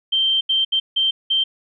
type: tone bursts at uneven times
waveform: sine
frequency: 3136 Hz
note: G7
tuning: in tune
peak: -15 dBFS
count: 5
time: 0.12-0.41 / 0.49-0.65 / 0.72-0.8 / 0.96-1.11 / 1.3-1.44 s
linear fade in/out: 10 ms
effects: none